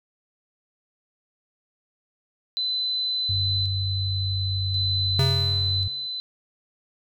sine tone with tremolo, 4024 Hz, B7, 32 cents sharp, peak -23 dBFS, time 2.57-6.2 s, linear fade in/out 0 ms, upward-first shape square, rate 0.46 Hz, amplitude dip 45%
sine tone with pitch glide, 95.9 to 94.42 Hz, G2 to F#2, -37 to +36 cents, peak -24 dBFS, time 3.29-5.88 s, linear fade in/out 5 ms, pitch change -27 cents, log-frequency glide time 3.62-5.35 s
square tone with exponential decay, 134.8 Hz, C#3, 48 cents flat, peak -19 dBFS, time 5.19-6.07 s, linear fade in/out 2 ms, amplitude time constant 190 ms
effects none

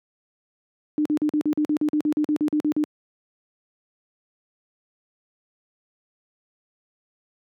sine tone bursts, 301.1 Hz, D4, 43 cents sharp, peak -18 dBFS, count 16, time 0.98-2.839 s, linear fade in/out 0 ms, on 74 ms, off 45 ms, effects high-pass 150 Hz 12 dB/octave

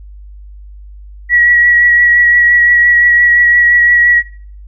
sine tone with vibrato, 1923 Hz, B6, 47 cents flat, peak -5 dBFS, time 1.29-4.23 s, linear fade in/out 50 ms, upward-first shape sine, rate 5.8 Hz, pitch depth 15 cents each way, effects noise-tail reverb RT60 0.5 s tail -24 dB re dry + added 50 Hz sine -30 dBFS peak until 4.67 s

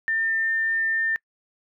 sine tone, 1801 Hz, A6, 40 cents sharp, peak -21 dBFS, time 0.08-1.16 s, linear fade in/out 0 ms, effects noise-tail reverb RT60 0.1 s tail -26 dB re dry

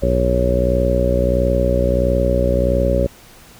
harmonic tone, 61.5 Hz, B1, 7 cents flat, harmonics 1 / 2 / 3 / 4 / 5 / 6 / 7 / 8 / 9, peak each -18 / -23 / -24 / -25 / -29 / -26 / -26 / -27 / -18 dBFS, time 0.02-3.07 s, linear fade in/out 10 ms, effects pink hiss -44 dBFS RMS until 3.59 s

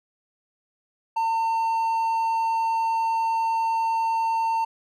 triangle tone, 905 Hz, A5, 48 cents sharp, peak -19 dBFS, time 1.16-4.65 s, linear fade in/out 10 ms, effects none

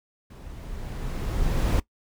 brown noise with level ramp, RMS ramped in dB -42 to -20 dBFS, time 0.3-1.8 s, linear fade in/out 5 ms, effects noise-tail reverb RT60 0.1 s tail -20 dB re dry

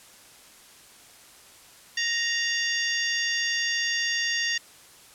harmonic tone with a mistuned harmonic, 932.3 Hz, A#5, in tune, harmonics 2 / 3 / 4 / 5 / 6 / 7, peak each -27 / -31 / -34 / -32 / -34 / -36 dBFS, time 1.97-4.58 s, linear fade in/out 5 ms, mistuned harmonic 4, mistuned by -96 cents, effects white hiss -51 dBFS RMS until 5.14 s + low-pass 11000 Hz 12 dB/octave

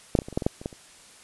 clicks, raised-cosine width 2 ms, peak -6 / -6 / -27 / -23 / -25 / -10 / -17 / -7 / -26 / -15 / -30 dBFS, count 11, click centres 0.152 / 0.189 / 0.219 / 0.285 / 0.327 / 0.375 / 0.422 / 0.465 / 0.615 / 0.659 / 0.728 s, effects white hiss -51 dBFS RMS until 1.23 s + resampled to 24000 Hz

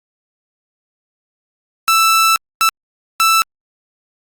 sawtooth tone bursts at uneven times, 1323 Hz, E6, 6 cents sharp, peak -6 dBFS, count 3, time 1.88-2.36 / 2.61-2.69 / 3.2-3.42 s, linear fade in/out 0 ms, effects Opus 48 kbps

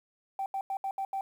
sine tone bursts at uneven times, 778 Hz, G5, 13 cents flat, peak -29 dBFS, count 6, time 0.39-0.46 / 0.54-0.61 / 0.7-0.77 / 0.84-0.91 / 0.98-1.05 / 1.13-1.21 s, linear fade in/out 2 ms, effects tanh soft clip ceiling -26 dBFS + 10-bit

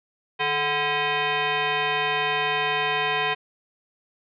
sine tone with frequency modulation, 742 Hz, F#5, 5 cents sharp, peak -21 dBFS, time 0.39-3.35 s, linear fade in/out 20 ms, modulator 588 Hz, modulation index 4.1, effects none

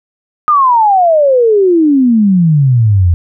sine exponential sweep, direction down, 1244.5 to 82.5 Hz, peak -5 dBFS, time 0.48-3.14 s, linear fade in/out 0 ms, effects none

